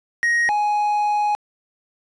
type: tone pair in turn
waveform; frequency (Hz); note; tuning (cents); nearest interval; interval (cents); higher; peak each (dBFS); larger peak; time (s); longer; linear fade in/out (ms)
triangle; 1879 / 834.1; A#6 / G#5; +13 / +7; octave + major second; 1406; first; -14 / -15; first; 0.23-0.49 / 0.49-1.35; second; 0
effects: resampled to 22050 Hz + 9-bit